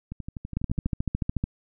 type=two click trains; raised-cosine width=5 ms; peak=-13 / -22 dBFS; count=13 / 10; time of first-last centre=0.57-1.44 / 0.12-0.864 s; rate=13.8 / 12.1 Hz; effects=none